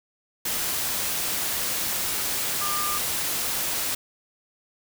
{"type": "tone in noise", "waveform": "sine", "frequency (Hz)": 1200, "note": "D6", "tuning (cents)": 37, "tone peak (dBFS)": -28, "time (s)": [2.61, 2.98], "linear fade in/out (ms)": 5, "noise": "white", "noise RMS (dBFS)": -27, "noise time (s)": [0.45, 3.95], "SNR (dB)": -4, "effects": []}